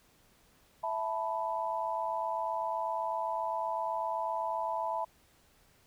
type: chord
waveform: sine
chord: E suspended fourth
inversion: none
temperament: equal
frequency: 659.3 / 880 / 987.8 Hz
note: E5 / A5 / B5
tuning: 0 / 0 / 0 cents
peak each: -36 / -35 / -35 dBFS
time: 0.83-5.05 s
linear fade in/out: 10 ms
effects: pink hiss -65 dBFS RMS until 5.86 s